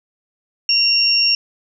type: tone pair together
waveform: sine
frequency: 2763 / 5513 Hz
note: F7 / F8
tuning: -19 / -23 cents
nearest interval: octave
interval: 1196 cents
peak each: -19 / -13 dBFS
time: 0.69-1.35 s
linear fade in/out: 2 ms
effects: none